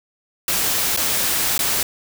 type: noise with dropouts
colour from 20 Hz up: white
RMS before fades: -20 dBFS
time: 0.48-1.83 s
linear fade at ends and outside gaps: 2 ms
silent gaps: 0.964-0.973 / 1.579-1.591 s
effects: none